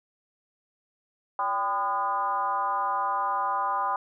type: tone with frequency modulation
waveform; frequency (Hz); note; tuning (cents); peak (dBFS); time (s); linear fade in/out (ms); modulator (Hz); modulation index
sine; 1008; B5; +35; -24; 1.39-3.96; 2; 218; 1.2
effects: none